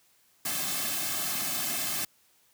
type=noise with comb filter; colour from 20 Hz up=white; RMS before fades=-31 dBFS; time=0.45-2.05 s; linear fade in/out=5 ms; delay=2.1 ms; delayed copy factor=-1; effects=white hiss -65 dBFS RMS until 2.53 s + high-pass 60 Hz 12 dB/octave